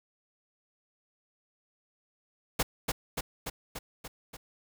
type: noise with echo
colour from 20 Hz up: pink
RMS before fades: -26 dBFS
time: 2.59-2.63 s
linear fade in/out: 10 ms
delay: 290 ms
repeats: 6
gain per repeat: -3 dB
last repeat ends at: 4.37 s
effects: none